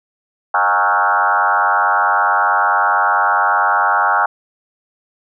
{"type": "tone with frequency modulation", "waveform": "sine", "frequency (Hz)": 1107, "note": "C#6", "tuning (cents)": -3, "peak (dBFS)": -11, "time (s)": [0.54, 4.26], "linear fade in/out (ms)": 5, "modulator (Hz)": 95.4, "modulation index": 4.1, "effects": []}